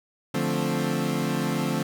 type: chord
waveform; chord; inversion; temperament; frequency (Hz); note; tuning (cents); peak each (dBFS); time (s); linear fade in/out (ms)
30% pulse; D minor seventh; none; equal; 146.83 / 174.61 / 220 / 261.6; D3 / F3 / A3 / C4; 0 / 0 / 0 / 0; -27; 0.34-1.83; 5
effects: none